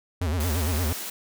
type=tone with vibrato; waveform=square; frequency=82 Hz; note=E2; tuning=9 cents flat; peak=-24 dBFS; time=0.21-0.93 s; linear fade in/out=5 ms; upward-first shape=sine; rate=8.7 Hz; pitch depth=200 cents each way
type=high-pass noise; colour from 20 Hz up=white; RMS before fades=-34 dBFS; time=0.4-1.1 s; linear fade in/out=5 ms; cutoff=150 Hz; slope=96 dB/octave
effects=none